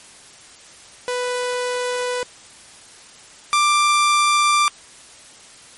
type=tone pair in turn; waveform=sawtooth; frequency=495.2 / 1181.5 Hz; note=B4 / D6; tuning=+5 / +10 cents; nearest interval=octave + minor third; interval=1505 cents; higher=second; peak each=-17 / -10 dBFS; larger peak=second; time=1.08-2.23 / 3.53-4.68 s; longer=neither; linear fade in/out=0 ms; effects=white hiss -44 dBFS RMS until 5.77 s + MP3 48 kbps